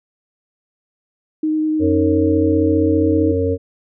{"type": "tone with vibrato", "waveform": "sine", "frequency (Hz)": 310.3, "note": "D#4", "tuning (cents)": -5, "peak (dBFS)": -15, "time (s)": [1.43, 3.32], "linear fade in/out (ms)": 5, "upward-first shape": "sine", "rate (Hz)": 9.9, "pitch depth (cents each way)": 9}
{"type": "harmonic tone", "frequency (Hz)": 91.7, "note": "F#2", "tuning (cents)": -15, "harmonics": [1, 3, 5, 6], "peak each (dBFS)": [-20, -22, -18, -25], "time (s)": [1.79, 3.58], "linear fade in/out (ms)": 50}
{"effects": []}